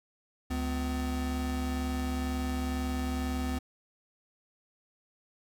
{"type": "tone pair together", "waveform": "square", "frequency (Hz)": [71.14, 253.5], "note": ["C#2", "B3"], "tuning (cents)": [45, 45], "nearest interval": "octave + minor seventh", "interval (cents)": 2200, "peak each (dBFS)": [-33, -34], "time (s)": [0.5, 3.59], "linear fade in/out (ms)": 10, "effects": []}